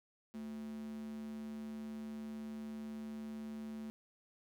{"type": "tone with high-pass filter", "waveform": "square", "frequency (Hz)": 73.5, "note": "D2", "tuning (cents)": 2, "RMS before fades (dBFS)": -45, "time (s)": [0.34, 3.9], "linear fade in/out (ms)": 0, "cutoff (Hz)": 230, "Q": 6, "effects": []}